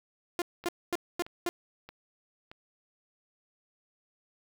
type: tone bursts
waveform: sawtooth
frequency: 349.2 Hz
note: F4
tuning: in tune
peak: -24 dBFS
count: 5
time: 0.39-1.49 s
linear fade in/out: 0 ms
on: 28 ms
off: 240 ms
type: click train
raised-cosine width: 0.3 ms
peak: -30 dBFS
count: 4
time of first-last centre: 0.64-2.515 s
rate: 1.6 Hz
effects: 9-bit